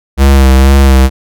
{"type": "tone with vibrato", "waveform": "square", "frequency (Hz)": 67.2, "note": "C2", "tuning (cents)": 47, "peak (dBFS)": -3, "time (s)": [0.17, 1.1], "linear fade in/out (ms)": 50, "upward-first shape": "sine", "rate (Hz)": 2.1, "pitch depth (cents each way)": 38, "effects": []}